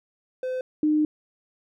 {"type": "tone pair in turn", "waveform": ["triangle", "sine"], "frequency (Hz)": [512, 304.4], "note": ["C5", "D#4"], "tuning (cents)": [-38, -38], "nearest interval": "major sixth", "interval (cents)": 900, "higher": "first", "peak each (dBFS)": [-24, -18], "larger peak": "second", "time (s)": [[0.43, 0.61], [0.83, 1.05]], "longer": "second", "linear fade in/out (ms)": 2, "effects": []}